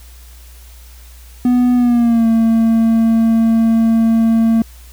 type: tone with pitch glide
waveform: triangle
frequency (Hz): 246.9 to 226.4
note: B3 to A3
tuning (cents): 0 to +50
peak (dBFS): -7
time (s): 1.45-4.62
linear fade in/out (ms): 2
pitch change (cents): -150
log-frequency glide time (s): 1.75-2.27
effects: added 60 Hz sine -36 dBFS peak until 4.92 s + white hiss -45 dBFS RMS until 4.92 s